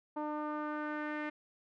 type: tone with low-pass filter sweep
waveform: sawtooth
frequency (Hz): 300.9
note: D4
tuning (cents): +42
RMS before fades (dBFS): -38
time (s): 0.16-1.3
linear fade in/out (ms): 10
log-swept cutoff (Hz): 960 to 2000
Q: 3
effects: none